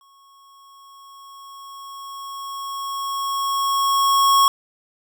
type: tone with exponential growth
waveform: square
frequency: 1100 Hz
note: C#6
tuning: 14 cents flat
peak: -12 dBFS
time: 0.01-4.48 s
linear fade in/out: 1 ms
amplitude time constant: 970 ms
effects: none